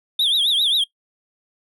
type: tone with vibrato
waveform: triangle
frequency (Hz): 3520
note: A7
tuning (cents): 0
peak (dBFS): -14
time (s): 0.19-0.84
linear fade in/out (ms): 5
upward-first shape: triangle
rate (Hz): 7.5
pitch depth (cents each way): 200
effects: noise-tail reverb RT60 0.1 s tail -20 dB re dry